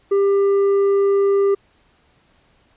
sine tone with tanh clipping, 397.2 Hz, G4, 23 cents sharp, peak -14 dBFS, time 0.11-1.55 s, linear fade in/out 10 ms, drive 5 dB, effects pink hiss -58 dBFS RMS until 2.76 s + resampled to 8000 Hz

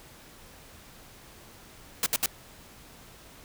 white noise bursts, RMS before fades -25 dBFS, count 3, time 2.03-2.26 s, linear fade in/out 2 ms, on 32 ms, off 67 ms, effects pink hiss -51 dBFS RMS until 3.44 s

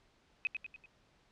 sine tone with echo, 2533 Hz, D#7, 30 cents sharp, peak -29 dBFS, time 0.45-0.47 s, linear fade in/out 0 ms, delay 97 ms, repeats 4, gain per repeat -6 dB, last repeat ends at 0.858 s, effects pink hiss -69 dBFS RMS until 1.31 s + low-pass 5000 Hz 12 dB/octave

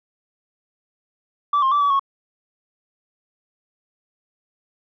sine tone with pitch steps, 1159 / 1063 / 1162 / 1142 / 1100 Hz, D6 / C6 / D6 / D6 / C#6, -23 / +27 / -19 / -49 / -14 cents, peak -13 dBFS, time 1.53-1.995 s, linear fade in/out 5 ms, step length 93 ms, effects tanh soft clip ceiling -13 dBFS

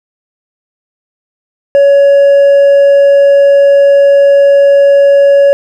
sine tone with hard clipping, 561 Hz, C#5, 21 cents sharp, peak -3 dBFS, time 1.75-5.53 s, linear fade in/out 0 ms, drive 2 dB, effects none

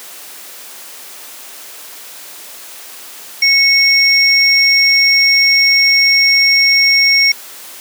sine tone pair together, 2200 / 5563 Hz, C#7 / F8, -14 / -8 cents, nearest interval octave + major third, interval 1606 cents, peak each -10 dBFS, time 3.42-7.32 s, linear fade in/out 5 ms, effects white hiss -33 dBFS RMS until 7.8 s + high-pass 300 Hz 12 dB/octave

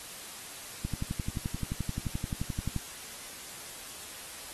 click train, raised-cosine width 5 ms, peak -19 dBFS, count 23, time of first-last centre 0.85-2.763 s, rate 11.5 Hz, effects white hiss -44 dBFS RMS until 4.53 s + AAC 32 kbps

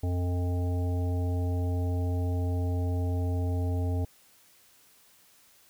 harmonic tone with a mistuned harmonic, 88.6 Hz, F2, 25 cents sharp, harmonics 1 / 3 / 5 / 7 / 9, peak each -26 / -36 / -40 / -43 / -45 dBFS, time 0.03-4.05 s, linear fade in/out 5 ms, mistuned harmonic 7, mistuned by +25 cents, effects white hiss -60 dBFS RMS until 5.69 s

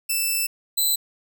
5% pulse tone pair in turn, 2646 / 4012 Hz, E7 / B7, +6 / +26 cents, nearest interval perfect fifth, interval 720 cents, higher second, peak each -12 dBFS, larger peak neither, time 0.09-0.47 / 0.77-0.96 s, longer first, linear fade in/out 10 ms, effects none

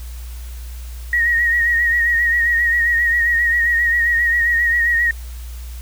sine tone with vibrato, 1884 Hz, A#6, 18 cents sharp, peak -13 dBFS, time 1.13-5.11 s, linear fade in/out 2 ms, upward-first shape triangle, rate 7.5 Hz, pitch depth 51 cents each way, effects added 60 Hz sine -28 dBFS peak until 5.81 s + white hiss -43 dBFS RMS until 5.81 s

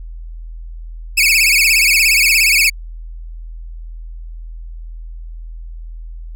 sawtooth tone with vibrato, 2407 Hz, D7, 42 cents sharp, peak -6 dBFS, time 1.17-2.7 s, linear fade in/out 10 ms, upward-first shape sine, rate 17 Hz, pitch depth 170 cents each way, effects added 41 Hz sine -27 dBFS peak until 6.35 s

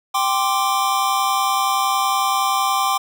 square chord, G suspended fourth, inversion none, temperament just, 784 / 1045.3 / 1176 Hz, G5 / C6 / D6, 0 / -2 / +2 cents, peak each -22 dBFS, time 0.14-2.98 s, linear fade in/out 10 ms, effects none

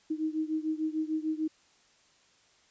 sine beating tone pair, 311.1 / 317.8 Hz, D#4 / D#4, 0 / +37 cents, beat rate 6.7 Hz, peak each -31 / -33 dBFS, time 0.1-1.48 s, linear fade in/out 10 ms, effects white hiss -64 dBFS RMS until 2.7 s + resampled to 16000 Hz

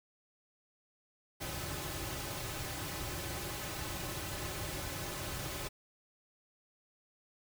pink noise with comb filter, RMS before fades -40 dBFS, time 1.4-5.69 s, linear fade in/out 20 ms, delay 4.3 ms, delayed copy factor -0.65, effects none

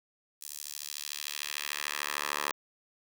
10% pulse tone with high-pass filter sweep, 73.42 Hz, D2, in tune, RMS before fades -37 dBFS, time 0.41-2.52 s, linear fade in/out 10 ms, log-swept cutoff 7700 to 940 Hz, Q 0.98, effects none

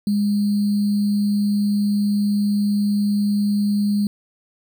sine tone with sample-and-hold, 204.9 Hz, G#3, 23 cents flat, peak -16 dBFS, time 0.07-4.07 s, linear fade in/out 2 ms, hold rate 4410 Hz, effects none

